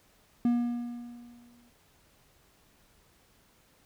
triangle tone with exponential decay, 239.5 Hz, A#3, 47 cents sharp, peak -19 dBFS, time 0.45-1.7 s, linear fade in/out 2 ms, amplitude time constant 270 ms, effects pink hiss -64 dBFS RMS until 3.85 s

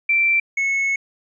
sine / triangle tone pair in turn, 2346 / 2195 Hz, D7 / C#7, -2 / -18 cents, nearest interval minor second, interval 116 cents, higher first, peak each -14 / -16 dBFS, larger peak first, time 0.09-0.4 / 0.57-0.96 s, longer second, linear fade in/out 5 ms, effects resampled to 22050 Hz

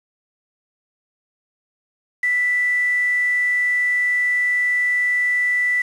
sine tone with quantisation, 1975.5 Hz, B6, in tune, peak -16 dBFS, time 2.23-5.82 s, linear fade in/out 5 ms, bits 6, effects low-pass 9000 Hz 12 dB/octave

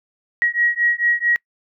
sine beating tone pair, 1900 / 1904.5 Hz, A#6 / A#6, +33 / +37 cents, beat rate 4.5 Hz, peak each -19 dBFS, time 0.42-1.36 s, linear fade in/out 0 ms, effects noise-tail reverb RT60 0.1 s tail -26 dB re dry

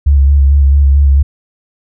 sine tone with vibrato, 69.9 Hz, C#2, 15 cents sharp, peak -4 dBFS, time 0.06-1.23 s, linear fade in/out 10 ms, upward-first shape square, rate 4.5 Hz, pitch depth 30 cents each way, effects none

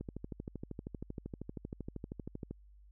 click train, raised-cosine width 3 ms, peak -28 dBFS, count 33, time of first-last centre 0.01-2.51 s, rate 12.8 Hz, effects added 50 Hz sine -56 dBFS peak until 2.91 s

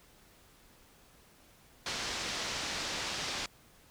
white low-pass noise, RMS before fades -37 dBFS, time 1.86-3.46 s, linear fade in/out 2 ms, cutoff 5900 Hz, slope 24 dB/octave, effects pink hiss -61 dBFS RMS until 3.9 s

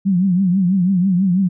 sine tone with vibrato, 185.5 Hz, F#3, 5 cents sharp, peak -12 dBFS, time 0.05-1.49 s, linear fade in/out 20 ms, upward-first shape triangle, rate 6.1 Hz, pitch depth 140 cents each way, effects none

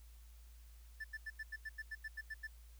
triangle tone bursts, 1760 Hz, A6, in tune, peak -40 dBFS, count 12, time 1-2.473 s, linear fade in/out 10 ms, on 43 ms, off 87 ms, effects added 57 Hz sine -55 dBFS peak until 2.79 s + white hiss -69 dBFS RMS until 2.79 s

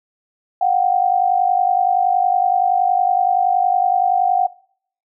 sine tone pair together, 720 / 770.7 Hz, F#5 / G5, -47 / -30 cents, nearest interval minor second, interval 117 cents, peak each -16 / -16 dBFS, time 0.61-4.47 s, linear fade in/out 5 ms, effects noise-tail reverb RT60 0.6 s tail -23 dB re dry

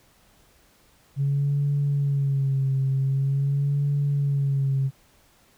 sine tone with vibrato, 138.59 Hz, C#3, in tune, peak -19 dBFS, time 1.16-4.91 s, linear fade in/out 50 ms, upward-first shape sine, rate 0.45 Hz, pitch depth 54 cents each way, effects tanh soft clip ceiling -16 dBFS + pink hiss -59 dBFS RMS until 5.57 s

